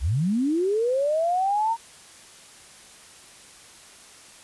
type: linear sweep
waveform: sine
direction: up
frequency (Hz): 51.91 to 932.3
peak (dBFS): -20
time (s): 0-1.77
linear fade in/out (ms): 50
effects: white hiss -48 dBFS RMS until 4.43 s + resampled to 24000 Hz